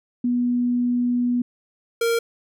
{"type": "tone pair in turn", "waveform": ["sine", "square"], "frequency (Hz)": [244.1, 463.5], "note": ["B3", "A#4"], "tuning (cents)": [-20, -10], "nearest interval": "major seventh", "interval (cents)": 1110, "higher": "second", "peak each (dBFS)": [-18, -19], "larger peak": "first", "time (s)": [[0.24, 1.42], [2.01, 2.19]], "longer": "first", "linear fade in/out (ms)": 5, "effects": []}